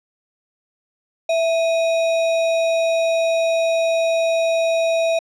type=tone with sample-and-hold; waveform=sine; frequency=659.3 Hz; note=E5; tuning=in tune; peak=-15 dBFS; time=1.29-5.19 s; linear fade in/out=5 ms; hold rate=3150 Hz; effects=low-pass 5000 Hz 12 dB/octave